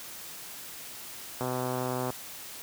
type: click train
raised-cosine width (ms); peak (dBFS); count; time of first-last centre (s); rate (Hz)
1; -18; 89; 1.41-2.103; 127
effects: white hiss -43 dBFS RMS until 2.62 s + high-pass 60 Hz 12 dB/octave